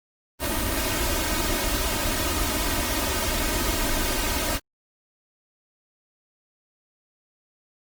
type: noise with comb filter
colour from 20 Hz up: pink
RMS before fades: -25 dBFS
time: 0.39-4.6 s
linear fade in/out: 50 ms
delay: 3.2 ms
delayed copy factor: +0.85
effects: Opus 32 kbps